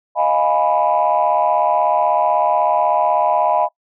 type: chord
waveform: sine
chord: F half-diminished seventh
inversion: third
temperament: equal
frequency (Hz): 622.3 / 698.5 / 830.6 / 987.8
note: Eb5 / F5 / Ab5 / Cb6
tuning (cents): 0 / 0 / 0 / 0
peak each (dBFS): -18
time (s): 0.15-3.69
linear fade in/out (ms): 50
effects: noise-tail reverb RT60 0.1 s tail -22 dB re dry + tanh soft clip ceiling -5 dBFS